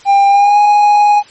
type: tone with pitch glide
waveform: triangle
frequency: 797 to 828.4 Hz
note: G5 to G#5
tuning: +28 to -5 cents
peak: -3 dBFS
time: 0.05-1.23 s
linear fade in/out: 50 ms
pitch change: +67 cents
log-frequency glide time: 0.29-0.59 s
effects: white hiss -40 dBFS RMS until 1.3 s + MP3 32 kbps